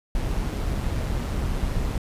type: noise with amplitude modulation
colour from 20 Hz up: brown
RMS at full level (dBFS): -24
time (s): 0.15-1.98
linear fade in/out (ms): 2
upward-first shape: sine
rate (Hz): 136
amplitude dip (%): 35
effects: resampled to 32000 Hz